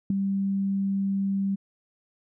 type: tone with ADSR envelope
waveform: sine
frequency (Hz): 196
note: G3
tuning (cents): 0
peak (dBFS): -17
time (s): 0.1-1.56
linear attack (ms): 4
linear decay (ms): 6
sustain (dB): -6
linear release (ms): 17
effects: none